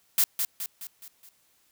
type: noise with echo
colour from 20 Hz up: blue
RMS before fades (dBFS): -21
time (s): 0.18-0.24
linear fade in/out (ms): 2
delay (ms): 210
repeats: 5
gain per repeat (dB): -6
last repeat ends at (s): 1.29
effects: white hiss -66 dBFS RMS until 1.71 s